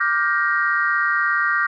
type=chord; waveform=sine; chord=G minor seventh; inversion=second; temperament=just; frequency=1176 / 1411.2 / 1568 / 1881.6 Hz; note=D6 / F6 / G6 / Bb6; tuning=+2 / +18 / 0 / +16 cents; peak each=-22 dBFS; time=0-1.67 s; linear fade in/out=10 ms; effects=tanh soft clip ceiling -6 dBFS